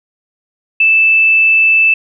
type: tone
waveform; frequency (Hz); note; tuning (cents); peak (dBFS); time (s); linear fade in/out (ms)
sine; 2637; E7; 0; -6; 0.8-1.94; 5
effects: none